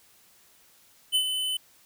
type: tone with ADSR envelope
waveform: square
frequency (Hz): 3024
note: F#7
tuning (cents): +37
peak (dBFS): -20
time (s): 1.12-1.57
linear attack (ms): 33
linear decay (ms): 80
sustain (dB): -7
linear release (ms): 4
effects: white hiss -59 dBFS RMS until 1.85 s